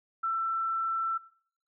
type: tone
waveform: sine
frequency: 1337 Hz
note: E6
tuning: 24 cents sharp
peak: -27 dBFS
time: 0.23-1.18 s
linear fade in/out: 10 ms
effects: noise-tail reverb RT60 0.6 s tail -20 dB re dry